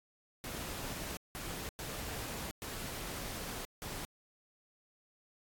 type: noise bursts at uneven times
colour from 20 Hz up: pink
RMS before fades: -42 dBFS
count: 5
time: 0.44-1.17 / 1.35-1.69 / 1.79-2.51 / 2.62-3.65 / 3.82-4.05 s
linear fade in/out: 0 ms
effects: AAC 64 kbps